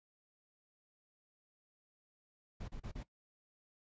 brown noise bursts, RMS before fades -44 dBFS, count 4, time 2.6-3.034 s, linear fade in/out 10 ms, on 83 ms, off 34 ms, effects noise-tail reverb RT60 0.1 s tail -17 dB re dry + resampled to 16000 Hz

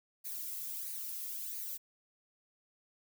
violet noise with flanger, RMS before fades -41 dBFS, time 0.24-1.78 s, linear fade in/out 20 ms, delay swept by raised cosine 0.45 to 1.55 ms, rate 1.5 Hz, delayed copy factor +0.55, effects none

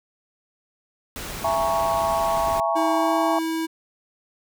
pink noise, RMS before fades -33 dBFS, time 1.16-2.6 s, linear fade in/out 0 ms
sine chord, A# half-diminished seventh, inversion second, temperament equal with one note detuned, 668.1 / 830.6 / 932.3 / 1108.7 Hz, E5 / G#5 / A#5 / C#6, +23 / 0 / 0 / 0 cents, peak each -23 / -26 / -27 / -26 dBFS, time 1.44-3.39 s, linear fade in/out 5 ms
square tone with pitch glide, 321.6 to 324.2 Hz, E4 to E4, -43 to -29 cents, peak -24 dBFS, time 2.75-3.67 s, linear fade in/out 20 ms, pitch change +14 cents, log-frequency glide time 2.92-3.17 s
effects none

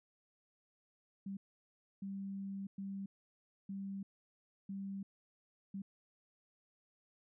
sine tone bursts at uneven times, 196 Hz, G3, in tune, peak -40 dBFS, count 6, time 1.26-1.37 / 2.02-2.67 / 2.78-3.06 / 3.69-4.03 / 4.69-5.03 / 5.74-5.82 s, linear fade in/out 5 ms, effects none

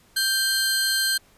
sawtooth tone pair together, 1568 / 4199 Hz, G6 / C8, 0 / +5 cents, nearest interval octave + perfect fourth, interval 1705 cents, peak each -20 dBFS, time 0.16-1.18 s, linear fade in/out 10 ms, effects pink hiss -57 dBFS RMS until 1.37 s + resampled to 32000 Hz

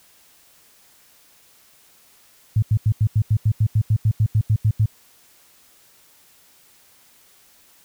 sine tone bursts, 107.8 Hz, A2, 35 cents flat, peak -13 dBFS, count 16, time 2.56-4.859 s, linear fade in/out 5 ms, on 64 ms, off 85 ms, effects white hiss -54 dBFS RMS until 7.84 s

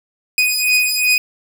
sawtooth beating tone pair, 2489 / 2491.7 Hz, D#7 / D#7, 0 / +2 cents, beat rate 2.7 Hz, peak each -13 dBFS, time 0.38-1.18 s, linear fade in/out 2 ms, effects 8-bit

